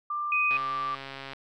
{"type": "tone with pitch glide", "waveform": "sine", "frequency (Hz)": [1187, 1172.7], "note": ["D6", "D6"], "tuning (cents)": [18, -3], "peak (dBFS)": -28, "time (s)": [0.1, 0.95], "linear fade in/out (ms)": 5, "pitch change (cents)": -21, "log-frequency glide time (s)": [0.49, 0.81]}
{"type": "tone", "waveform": "sine", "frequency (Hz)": 2500, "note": "D#7", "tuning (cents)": 8, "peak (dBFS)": -23, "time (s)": [0.32, 0.57], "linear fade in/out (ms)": 2}
{"type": "click train", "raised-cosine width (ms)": 0.3, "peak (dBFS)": -23, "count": 113, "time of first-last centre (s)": [0.51, 1.334], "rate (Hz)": 136}
{"effects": []}